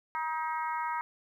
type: harmonic tone with a mistuned harmonic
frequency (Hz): 316.8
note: D#4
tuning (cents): +31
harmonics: 3 / 4 / 5 / 6 / 7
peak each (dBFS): -32 / -37 / -42 / -44 / -44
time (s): 0.15-1.01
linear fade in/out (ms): 0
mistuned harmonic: 7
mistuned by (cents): -35
effects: 11-bit